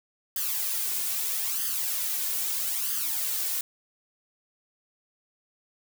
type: noise with flanger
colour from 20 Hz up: blue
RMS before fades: -29 dBFS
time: 0.36-3.61 s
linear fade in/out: 2 ms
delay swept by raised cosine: 0.62 to 2.82 ms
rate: 0.78 Hz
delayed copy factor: +0.7
effects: none